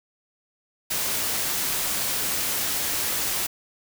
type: noise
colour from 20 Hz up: white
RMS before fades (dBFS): -26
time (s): 0.9-3.47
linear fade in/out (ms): 10
effects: none